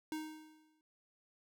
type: tone with exponential decay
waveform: square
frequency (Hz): 311.1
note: D#4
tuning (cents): 0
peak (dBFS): -37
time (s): 0.12-0.81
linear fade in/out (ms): 1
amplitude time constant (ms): 150
effects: none